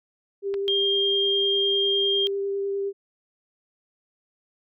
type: tone with vibrato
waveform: sine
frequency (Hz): 396.6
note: G4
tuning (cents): +20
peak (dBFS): -24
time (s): 0.42-2.93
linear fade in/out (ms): 50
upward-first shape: sine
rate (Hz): 9.9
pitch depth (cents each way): 10
type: clicks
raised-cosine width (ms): 0.3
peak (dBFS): -22 / -31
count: 2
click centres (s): 0.541 / 0.544
type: tone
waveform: sine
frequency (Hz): 3210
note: G7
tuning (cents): +40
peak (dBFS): -21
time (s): 0.68-2.27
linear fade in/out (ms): 0
effects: none